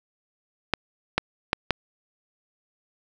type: clicks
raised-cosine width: 0.3 ms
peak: -4 dBFS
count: 4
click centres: 0.737 / 1.18 / 1.531 / 1.707 s
effects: none